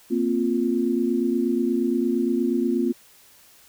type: chord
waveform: sine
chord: Bb suspended second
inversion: none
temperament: equal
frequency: 233.1 / 261.6 / 349.2 Hz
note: Bb3 / C4 / F4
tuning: 0 / 0 / 0 cents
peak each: -24 dBFS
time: 0.1-2.93 s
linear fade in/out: 20 ms
effects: white hiss -53 dBFS RMS until 3.68 s